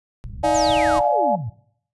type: low-pass noise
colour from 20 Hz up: white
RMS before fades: -34 dBFS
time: 0.24-1.01 s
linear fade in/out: 0 ms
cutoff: 130 Hz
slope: 24 dB/octave
type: chord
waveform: sine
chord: D diminished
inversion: none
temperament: just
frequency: 587.3 / 704.8 / 845.8 Hz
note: D5 / F5 / Ab5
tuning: 0 / +16 / +31 cents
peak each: -19 / -22 / -21 dBFS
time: 0.43-1.36 s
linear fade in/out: 10 ms
type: tone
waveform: sawtooth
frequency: 315.6 Hz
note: D#4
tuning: 25 cents sharp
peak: -19 dBFS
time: 0.43-1 s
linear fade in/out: 20 ms
type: exponential sweep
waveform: sine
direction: down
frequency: 7510 to 98 Hz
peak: -25 dBFS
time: 0.54-1.5 s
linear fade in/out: 10 ms
effects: noise-tail reverb RT60 0.6 s tail -19 dB re dry + resampled to 24000 Hz